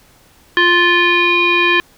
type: tone with frequency modulation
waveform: sine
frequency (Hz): 349.2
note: F4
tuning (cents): 0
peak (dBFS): -9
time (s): 0.57-1.8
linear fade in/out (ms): 0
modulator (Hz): 699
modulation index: 3.9
effects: pink hiss -49 dBFS RMS until 1.97 s